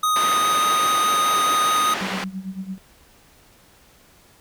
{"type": "tone with vibrato", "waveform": "square", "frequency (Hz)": 1244.5, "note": "D#6", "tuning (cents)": 0, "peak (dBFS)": -18, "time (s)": [0.03, 1.94], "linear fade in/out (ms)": 5, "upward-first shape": "sine", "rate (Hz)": 4.9, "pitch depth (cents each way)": 9}
{"type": "band-pass noise", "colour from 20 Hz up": "white", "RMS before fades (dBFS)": -28, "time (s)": [0.16, 2.24], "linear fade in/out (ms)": 0, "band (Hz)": [210, 2400], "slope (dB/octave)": 12}
{"type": "tone with tremolo", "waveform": "sine", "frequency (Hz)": 189.9, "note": "F#3", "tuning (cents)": 45, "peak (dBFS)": -25, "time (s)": [2.01, 2.78], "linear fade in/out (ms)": 0, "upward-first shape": "sine", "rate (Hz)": 8.9, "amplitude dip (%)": 80}
{"effects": ["pink hiss -53 dBFS RMS until 4.4 s"]}